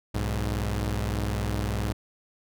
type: tone pair together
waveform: sawtooth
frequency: 61.6 / 103.6 Hz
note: B1 / G#2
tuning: -4 / -4 cents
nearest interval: major sixth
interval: 900 cents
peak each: -25 dBFS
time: 0.14-1.93 s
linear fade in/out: 10 ms
effects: none